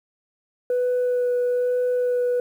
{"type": "tone with vibrato", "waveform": "sine", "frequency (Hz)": 493.9, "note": "B4", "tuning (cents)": 0, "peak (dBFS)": -17, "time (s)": [0.7, 2.4], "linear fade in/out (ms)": 2, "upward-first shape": "sine", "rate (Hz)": 1.1, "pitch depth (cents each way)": 10, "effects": ["tanh soft clip ceiling -17 dBFS", "9-bit"]}